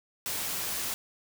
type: noise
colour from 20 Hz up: white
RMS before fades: -33 dBFS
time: 0.26-0.94 s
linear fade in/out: 0 ms
effects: none